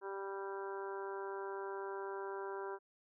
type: harmonic tone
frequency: 196 Hz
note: G3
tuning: in tune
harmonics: 2 / 3 / 4 / 5 / 6 / 7 / 8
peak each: -42 / -53 / -51 / -47 / -57 / -52 / -53 dBFS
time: 0.01-2.79 s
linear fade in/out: 50 ms
effects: none